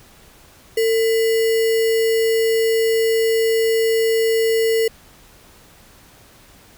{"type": "tone with sample-and-hold", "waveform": "sine", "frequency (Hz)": 450, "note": "A4", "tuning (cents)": 39, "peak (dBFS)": -14, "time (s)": [0.77, 4.88], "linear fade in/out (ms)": 5, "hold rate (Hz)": 2450, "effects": ["pink hiss -48 dBFS RMS until 6.77 s"]}